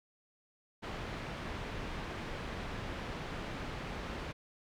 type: low-pass noise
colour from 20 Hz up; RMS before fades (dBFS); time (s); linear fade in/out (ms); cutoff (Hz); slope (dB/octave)
pink; -41; 0.82-4.33; 20; 2900; 12
effects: none